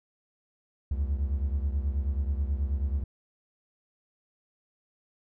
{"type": "beating tone pair", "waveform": "triangle", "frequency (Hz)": [67.9, 77.2], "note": ["C#2", "D#2"], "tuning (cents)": [-35, -13], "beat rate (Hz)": 9.3, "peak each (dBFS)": [-25, -30], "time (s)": [0.91, 3.04], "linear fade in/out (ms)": 5, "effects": []}